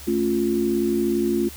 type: chord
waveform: sine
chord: A augmented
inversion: none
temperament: equal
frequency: 220 / 277.2 / 349.2 Hz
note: A3 / C#4 / E#4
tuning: 0 / 0 / 0 cents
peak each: -24 / -26 / -21 dBFS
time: 0.07-1.49 s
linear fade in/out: 10 ms
effects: added 72 Hz sine -41 dBFS peak until 1.56 s + white hiss -41 dBFS RMS until 1.56 s